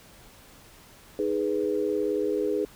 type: chord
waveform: sine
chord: G# minor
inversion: second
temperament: equal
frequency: 311.1 / 415.3 / 493.9 Hz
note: D#4 / G#4 / B4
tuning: 0 / 0 / 0 cents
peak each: -30 / -26 / -30 dBFS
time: 1.19-2.65 s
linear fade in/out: 2 ms
effects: pink hiss -52 dBFS RMS until 2.75 s